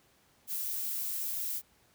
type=noise; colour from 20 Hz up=violet; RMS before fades=-35 dBFS; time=0.47-1.62 s; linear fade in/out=50 ms; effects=pink hiss -66 dBFS RMS until 1.94 s + high-pass 60 Hz 12 dB/octave

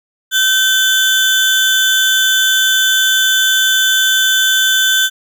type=tone pair together; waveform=35% pulse; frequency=1536 / 3494 Hz; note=G6 / A7; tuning=-36 / -13 cents; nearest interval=octave + major second; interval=1423 cents; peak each=-11 dBFS; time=0.31-5.1 s; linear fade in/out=50 ms; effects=none

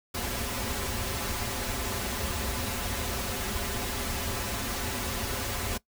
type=noise with comb filter; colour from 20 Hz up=pink; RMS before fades=-32 dBFS; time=0.14-5.78 s; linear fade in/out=10 ms; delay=6.4 ms; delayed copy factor=-0.75; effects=noise-tail reverb RT60 0.1 s tail -20 dB re dry

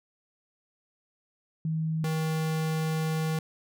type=tone pair in turn; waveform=sine / square; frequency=159.4 / 158.53 Hz; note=D#3 / D#3; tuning=+42 / +33 cents; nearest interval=unison; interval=9 cents; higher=first; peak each=-26 / -27 dBFS; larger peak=first; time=1.65-2.04 / 2.04-3.39 s; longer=second; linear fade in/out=2 ms; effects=none

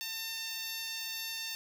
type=tone with high-pass filter; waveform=10% pulse; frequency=902 Hz; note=A5; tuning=43 cents sharp; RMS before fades=-39 dBFS; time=0.01-1.55 s; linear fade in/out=0 ms; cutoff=2400 Hz; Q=0.57; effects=none

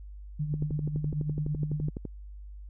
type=tone with tremolo; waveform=sine; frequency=150 Hz; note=D3; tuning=37 cents sharp; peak=-26 dBFS; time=0.39-1.9 s; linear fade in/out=10 ms; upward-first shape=sine; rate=9.1 Hz; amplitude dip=55%
type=click train; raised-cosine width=3 ms; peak=-22 dBFS; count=19; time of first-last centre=0.54-2.053 s; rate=11.9 Hz
effects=added 50 Hz sine -41 dBFS peak until 2.69 s

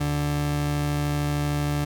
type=tone pair together; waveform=30% pulse; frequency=73.1 / 146.2 Hz; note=D2 / D3; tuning=-7 / -7 cents; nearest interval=octave; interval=1200 cents; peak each=-28 / -22 dBFS; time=0-1.85 s; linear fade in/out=10 ms; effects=none

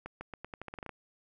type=accelerating click train; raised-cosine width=0.5 ms; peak=-26 dBFS; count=12; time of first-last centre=0.06-0.893 s; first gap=150 ms; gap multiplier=0.85; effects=none

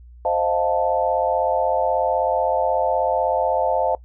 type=chord; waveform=sine; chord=F dominant seventh; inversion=second; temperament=equal; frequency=523.3 / 622.3 / 698.5 / 880 Hz; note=C5 / Eb5 / F5 / A5; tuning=0 / 0 / 0 / 0 cents; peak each=-23 dBFS; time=0.25-3.95 s; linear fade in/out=2 ms; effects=noise-tail reverb RT60 0.1 s tail -20 dB re dry + added 60 Hz sine -41 dBFS peak until 4.04 s

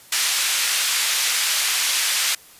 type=band-pass noise; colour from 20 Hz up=pink; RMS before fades=-21 dBFS; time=0.12-2.35 s; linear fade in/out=5 ms; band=2200 to 12000 Hz; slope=12 dB/octave; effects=white hiss -47 dBFS RMS until 2.59 s + resampled to 32000 Hz

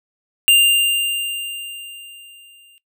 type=tone with exponential decay; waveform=square; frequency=2794 Hz; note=F7; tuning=in tune; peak=-8 dBFS; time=0.48-2.78 s; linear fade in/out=0 ms; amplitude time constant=500 ms; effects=noise-tail reverb RT60 0.1 s tail -18 dB re dry

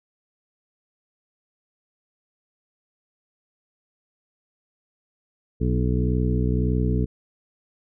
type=harmonic tone with a mistuned harmonic; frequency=61.74 Hz; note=B1; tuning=in tune; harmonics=1 / 2 / 3 / 4 / 5 / 6 / 7; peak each=-23 / -24 / -27 / -29 / -32 / -37 / -31 dBFS; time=5.6-7.06 s; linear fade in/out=20 ms; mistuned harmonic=5; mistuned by=+19 cents; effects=none

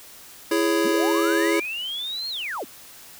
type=chord; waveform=square; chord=C# minor; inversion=first; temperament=just; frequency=332.6 / 415.8 / 554.4 Hz; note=E4 / G#4 / C#5; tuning=+16 / +2 / 0 cents; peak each=-22 / -25 / -28 dBFS; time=0.51-1.6 s; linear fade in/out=5 ms
type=linear two-way sweep; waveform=sine; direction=up then down; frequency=162.9 to 4300 to 162.9 Hz; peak=-27 dBFS; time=0.84-2.65 s; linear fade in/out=20 ms; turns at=2.29 s
effects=white hiss -45 dBFS RMS until 3.19 s

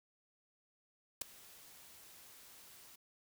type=noise with ADSR envelope; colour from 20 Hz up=white; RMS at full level=-34 dBFS; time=1.21-2.96 s; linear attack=7 ms; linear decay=5 ms; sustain=-24 dB; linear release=8 ms; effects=none

